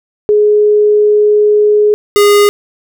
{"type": "tone pair in turn", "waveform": ["sine", "square"], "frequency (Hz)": [419.3, 410.4], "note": ["G#4", "G#4"], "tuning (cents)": [17, -21], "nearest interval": "unison", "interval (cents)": 38, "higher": "first", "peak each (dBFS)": -5, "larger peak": "neither", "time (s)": [[0.29, 1.94], [2.16, 2.49]], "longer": "first", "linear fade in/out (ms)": 0, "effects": []}